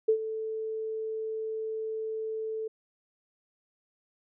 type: tone with ADSR envelope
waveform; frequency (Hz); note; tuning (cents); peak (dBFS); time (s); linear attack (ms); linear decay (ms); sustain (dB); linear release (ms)
sine; 440; A4; 0; -18; 0.08-2.68; 10; 83; -13; 8
effects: none